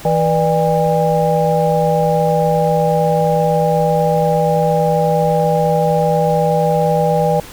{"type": "harmonic tone with a mistuned harmonic", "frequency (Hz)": 162.2, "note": "E3", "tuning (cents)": -28, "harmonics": [1, 3, 4, 5], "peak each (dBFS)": [-17, -17, -17, -17], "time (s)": [0.05, 7.4], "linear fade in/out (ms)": 2, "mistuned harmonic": 4, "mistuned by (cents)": -150, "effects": ["pink hiss -35 dBFS RMS until 7.52 s"]}